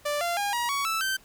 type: tone with pitch steps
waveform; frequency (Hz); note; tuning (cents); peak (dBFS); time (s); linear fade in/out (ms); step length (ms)
sawtooth; 587.3 / 690.4 / 811.6 / 954.1 / 1121.6 / 1318.4 / 1549.9; D5 / F5 / G#5 / A#5 / C#6 / E6 / G6; 0 / -20 / -40 / +40 / +20 / 0 / -20; -22; 0.05-1.17; 10; 160
effects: pink hiss -56 dBFS RMS until 1.24 s